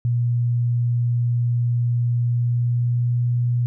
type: tone with pitch glide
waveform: sine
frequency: 120 to 121.11 Hz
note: B2 to B2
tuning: -49 to -33 cents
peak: -17 dBFS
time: 0.05-3.66 s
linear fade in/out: 0 ms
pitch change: +16 cents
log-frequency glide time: 2.26-3.21 s
effects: none